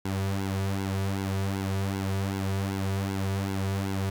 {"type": "tone with flanger", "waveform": "sawtooth", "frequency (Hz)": 97.2, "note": "G2", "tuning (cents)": -14, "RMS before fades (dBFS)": -29, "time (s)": [0.05, 4.1], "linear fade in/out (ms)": 5, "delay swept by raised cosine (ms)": [1.6, 3.8], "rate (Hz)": 2.6, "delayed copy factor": -0.85, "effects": ["10-bit"]}